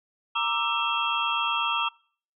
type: tone cluster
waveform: sine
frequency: 934 / 1179 / 1327 / 2694 / 3252 Hz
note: A#5 / D6 / E6 / E7 / G#7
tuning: +3 / +6 / +11 / +37 / -37 cents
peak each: -30 dBFS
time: 0.35-1.89 s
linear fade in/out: 10 ms
effects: noise-tail reverb RT60 0.5 s tail -25 dB re dry